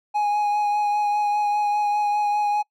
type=tone with vibrato; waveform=triangle; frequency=830.6 Hz; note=G#5; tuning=in tune; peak=-17 dBFS; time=0.14-2.63 s; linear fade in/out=20 ms; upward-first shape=triangle; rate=5 Hz; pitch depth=19 cents each way; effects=noise-tail reverb RT60 0.1 s tail -25 dB re dry